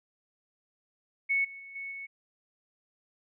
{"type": "tone with level steps", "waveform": "sine", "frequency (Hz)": 2210, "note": "C#7", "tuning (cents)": -6, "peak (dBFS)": [-24, -42, -44, -36, -38], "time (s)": [1.29, 2.07], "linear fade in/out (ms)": 20, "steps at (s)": [1.44, 1.59, 1.75, 1.91], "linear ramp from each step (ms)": 10, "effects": []}